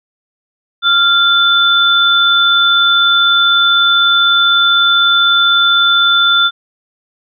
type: tone pair together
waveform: sine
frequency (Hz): 1388 / 3520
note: F6 / A7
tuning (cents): -11 / 0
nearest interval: octave + major third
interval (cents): 1611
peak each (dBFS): -10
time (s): 0.82-6.51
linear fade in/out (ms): 50
effects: none